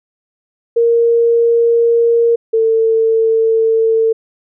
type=tone pair in turn; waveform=sine; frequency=466.2 / 448.5 Hz; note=A#4 / A4; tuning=0 / +33 cents; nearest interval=minor second; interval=67 cents; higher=first; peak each=-8 / -9 dBFS; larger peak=first; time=0.76-2.36 / 2.53-4.13 s; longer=neither; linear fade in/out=10 ms; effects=none